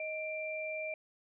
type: tone pair together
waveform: sine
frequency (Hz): 625.9 / 2363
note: D#5 / D7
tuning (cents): +10 / +10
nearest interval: octave + major seventh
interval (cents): 2300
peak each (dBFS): -38 / -39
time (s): 0-0.94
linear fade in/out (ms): 2
effects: none